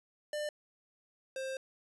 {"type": "tone pair in turn", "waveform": "square", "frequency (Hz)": [597, 528.8], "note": ["D5", "C5"], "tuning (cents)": [28, 18], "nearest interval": "major second", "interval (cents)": 210, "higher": "first", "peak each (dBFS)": [-35, -37], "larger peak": "first", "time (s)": [[0.33, 0.49], [1.36, 1.57]], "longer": "second", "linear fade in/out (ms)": 2, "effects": ["resampled to 24000 Hz"]}